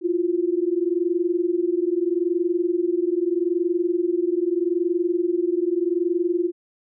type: tone pair together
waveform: sine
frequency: 338.5 / 359.3 Hz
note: E4 / F4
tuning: +46 / +49 cents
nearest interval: minor second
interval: 103 cents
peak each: -22 dBFS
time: 0.01-6.52 s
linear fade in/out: 50 ms
effects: none